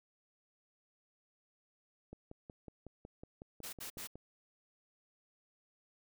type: click train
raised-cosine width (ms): 2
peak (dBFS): -35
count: 12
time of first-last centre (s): 2.13-4.156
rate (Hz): 5.43
type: noise bursts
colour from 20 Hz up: white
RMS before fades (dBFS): -45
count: 3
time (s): 3.63-4.074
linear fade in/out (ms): 10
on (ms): 100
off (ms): 72
effects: none